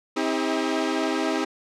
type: tone cluster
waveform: sawtooth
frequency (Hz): 264.1 / 320 / 402.6 / 644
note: C4 / D#4 / G4 / E5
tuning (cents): +16 / +49 / +46 / -41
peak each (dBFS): -24 / -22 / -25 / -31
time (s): 0.16-1.45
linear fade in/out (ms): 10
effects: low-pass 6000 Hz 12 dB/octave